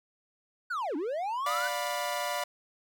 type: linear two-way sweep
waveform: triangle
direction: down then up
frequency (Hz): 1536 to 269.9 to 1536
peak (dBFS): -28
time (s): 0.7-1.68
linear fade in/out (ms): 10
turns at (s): 0.96
type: chord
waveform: sawtooth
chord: B diminished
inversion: first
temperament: equal with one note detuned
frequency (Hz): 587.3 / 709.4 / 987.8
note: D5 / F5 / B5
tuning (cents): 0 / +27 / 0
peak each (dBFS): -31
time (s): 1.46-2.44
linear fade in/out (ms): 5
effects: none